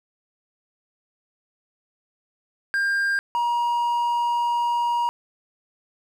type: tone pair in turn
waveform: triangle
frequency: 1600 / 951.4 Hz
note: G6 / A#5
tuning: +35 / +35 cents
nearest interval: major sixth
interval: 900 cents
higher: first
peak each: -18 dBFS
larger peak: neither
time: 2.74-3.19 / 3.35-5.09 s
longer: second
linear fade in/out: 0 ms
effects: 9-bit